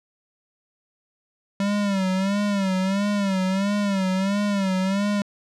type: tone with vibrato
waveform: square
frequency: 196 Hz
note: G3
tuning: in tune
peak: -21 dBFS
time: 1.6-5.22 s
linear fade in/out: 2 ms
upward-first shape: sine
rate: 1.5 Hz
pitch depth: 87 cents each way
effects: low-pass 7000 Hz 12 dB/octave